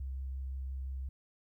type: tone with vibrato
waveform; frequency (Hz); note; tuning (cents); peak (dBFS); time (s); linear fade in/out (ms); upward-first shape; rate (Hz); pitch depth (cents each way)
sine; 66.2; C2; +21; -36; 0-1.09; 5; sine; 5.8; 12
effects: 13-bit